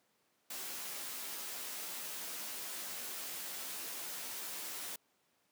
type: noise with comb filter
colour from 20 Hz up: white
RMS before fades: -43 dBFS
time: 0.5-4.96 s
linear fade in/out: 5 ms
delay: 14 ms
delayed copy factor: -0.6
effects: pink hiss -75 dBFS RMS until 5.51 s + high-pass 200 Hz 12 dB/octave